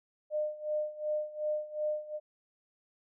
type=tone with tremolo; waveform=sine; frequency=606 Hz; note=D#5; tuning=46 cents flat; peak=-28 dBFS; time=0.3-2.2 s; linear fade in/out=50 ms; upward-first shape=sine; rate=2.7 Hz; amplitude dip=85%; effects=none